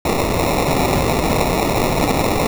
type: noise with sample-and-hold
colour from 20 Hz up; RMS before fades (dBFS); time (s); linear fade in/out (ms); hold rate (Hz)
blue; -17; 0.05-2.47; 5; 1575
effects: none